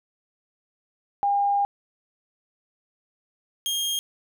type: tone pair in turn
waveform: sine / sawtooth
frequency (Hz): 806 / 3230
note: G5 / G#7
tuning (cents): +48 / -49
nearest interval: 2 octaves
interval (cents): 2403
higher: second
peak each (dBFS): -19 / -21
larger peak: first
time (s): 1.23-1.65 / 3.66-3.99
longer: first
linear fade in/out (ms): 0
effects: none